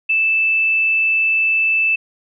sine tone, 2637 Hz, E7, in tune, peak -13 dBFS, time 0.09-1.96 s, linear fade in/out 10 ms, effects none

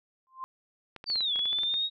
sine tone with exponential growth, 1046.5 Hz, C6, in tune, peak -31 dBFS, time 0.27-0.44 s, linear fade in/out 0 ms, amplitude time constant 36 ms
clicks, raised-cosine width 0.3 ms, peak -26 dBFS, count 12, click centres 0.963 / 1.041 / 1.101 / 1.157 / 1.207 / 1.359 / 1.392 / 1.456 / 1.53 / 1.587 / 1.634 / 1.741 s
sine linear two-way sweep, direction down then up, 4699 to 3322 to 3791 Hz, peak -26 dBFS, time 1.06-1.9 s, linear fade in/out 50 ms, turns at 1.34 s
effects none

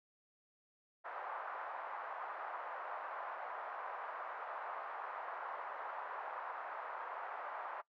white band-pass noise, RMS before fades -45 dBFS, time 1.04-7.82 s, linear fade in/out 20 ms, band 640 to 1300 Hz, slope 24 dB/octave, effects noise-tail reverb RT60 0.1 s tail -20 dB re dry

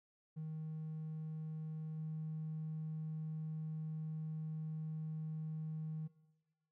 triangle tone with level steps, 156.9 Hz, D#3, 15 cents sharp, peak -38 / -36 dBFS, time 0.36-6.08 s, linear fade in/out 20 ms, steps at 1.97 s, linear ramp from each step 20 ms, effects noise-tail reverb RT60 1.0 s tail -21 dB re dry + tanh soft clip ceiling -37 dBFS

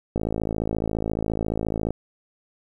click train, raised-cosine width 2 ms, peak -12 dBFS, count 96, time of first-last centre 0.16-1.906 s, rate 54.4 Hz, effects 9-bit

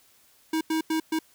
square tone bursts at uneven times, 318.7 Hz, D#4, 42 cents sharp, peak -24 dBFS, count 4, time 0.53-0.61 / 0.7-0.81 / 0.9-1 / 1.12-1.19 s, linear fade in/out 5 ms, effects white hiss -60 dBFS RMS until 1.34 s

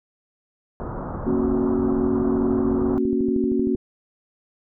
pink low-pass noise, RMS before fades -30 dBFS, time 0.8-2.98 s, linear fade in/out 0 ms, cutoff 1300 Hz, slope 48 dB/octave
sine chord, F# major, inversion first, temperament equal with one note detuned, 233.1 / 275.4 / 370 Hz, A#3 / C#4 / F#4, 0 / -11 / 0 cents, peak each -23 dBFS, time 1.26-3.76 s, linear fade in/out 10 ms
click train, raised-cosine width 3 ms, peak -19 dBFS, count 21, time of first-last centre 2.2-3.75 s, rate 12.9 Hz
effects none

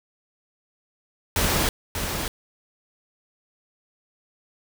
pink noise with echo, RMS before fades -22 dBFS, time 1.36-1.69 s, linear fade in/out 2 ms, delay 590 ms, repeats 1, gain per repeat -6 dB, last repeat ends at 2.28 s, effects none

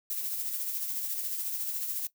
violet noise with tremolo, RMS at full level -32 dBFS, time 0.1-2.07 s, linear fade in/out 2 ms, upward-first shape sine, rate 14 Hz, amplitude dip 40%, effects noise-tail reverb RT60 0.1 s tail -17 dB re dry

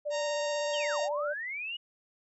sine tone with vibrato, 587.3 Hz, D5, in tune, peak -30 dBFS, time 0.05-1.34 s, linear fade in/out 20 ms, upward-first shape sine, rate 16 Hz, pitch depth 19 cents each way
harmonic tone, 927 Hz, A#5, 10 cents flat, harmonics 1 / 2 / 3 / 4 / 5 / 6 / 7 / 8, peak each -38 / -41 / -43 / -44 / -45 / -46 / -46 / -47 dBFS, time 0.1-1.09 s, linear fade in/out 50 ms
sine linear two-way sweep, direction down then up, 3322 to 590 to 2932 Hz, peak -34 dBFS, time 0.73-1.77 s, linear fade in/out 10 ms, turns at 1.01 s
effects none

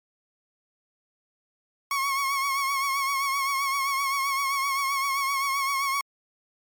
30% pulse tone with vibrato, 1100 Hz, C#6, 14 cents flat, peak -21 dBFS, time 1.91-6.01 s, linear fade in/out 2 ms, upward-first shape triangle, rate 7.7 Hz, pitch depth 57 cents each way, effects MP3 96 kbps

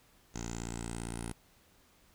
10% pulse tone with low-pass filter sweep, 57.6 Hz, A#1, 20 cents flat, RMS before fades -40 dBFS, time 0.34-1.33 s, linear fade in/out 10 ms, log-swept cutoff 6600 to 9900 Hz, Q 8.8, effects pink hiss -65 dBFS RMS until 2.14 s

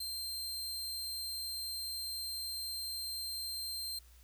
sawtooth tone, 4158 Hz, C8, 12 cents flat, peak -35 dBFS, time 0-3.99 s, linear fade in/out 5 ms, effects added 60 Hz sine -57 dBFS peak until 4.23 s + white hiss -65 dBFS RMS until 4.23 s

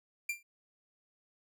45% pulse tone with exponential decay, 2373 Hz, D7, 17 cents sharp, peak -29 dBFS, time 0.29-0.43 s, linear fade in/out 5 ms, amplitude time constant 30 ms, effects none

